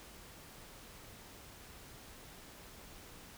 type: silence
effects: pink hiss -54 dBFS RMS until 3.37 s